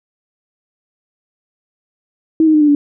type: tone with pitch steps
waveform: sine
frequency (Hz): 320.2 / 312.2 / 304.3 / 296.7 / 289.2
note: D#4 / D#4 / D#4 / D4 / D4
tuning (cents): +50 / +6 / -38 / +18 / -27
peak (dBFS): -7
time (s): 2.4-2.75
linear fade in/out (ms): 2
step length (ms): 70
effects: none